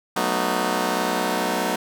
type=chord; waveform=10% pulse; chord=B dominant seventh; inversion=second; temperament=just; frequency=185.21 / 222.2 / 246.9 / 308.7 Hz; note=F#3 / A3 / B3 / D#4; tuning=+2 / +17 / 0 / -14 cents; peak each=-19 dBFS; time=0.16-1.76 s; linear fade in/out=5 ms; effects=none